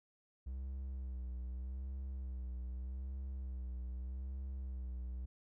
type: tone with vibrato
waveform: triangle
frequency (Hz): 64.1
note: C2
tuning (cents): -35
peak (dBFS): -38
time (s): 0.46-5.26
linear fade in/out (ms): 10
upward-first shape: sine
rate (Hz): 0.82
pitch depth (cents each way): 60
effects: none